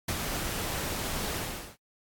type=noise with ADSR envelope; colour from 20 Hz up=pink; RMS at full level=-29 dBFS; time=0.08-1.77 s; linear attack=8 ms; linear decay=45 ms; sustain=-4 dB; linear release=400 ms; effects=AAC 64 kbps